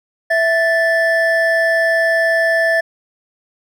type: tone pair together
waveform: triangle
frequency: 659.3 / 1757.3 Hz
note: E5 / A6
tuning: 0 / -3 cents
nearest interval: octave + perfect fourth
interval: 1697 cents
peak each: -13 dBFS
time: 0.3-2.81 s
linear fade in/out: 10 ms
effects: none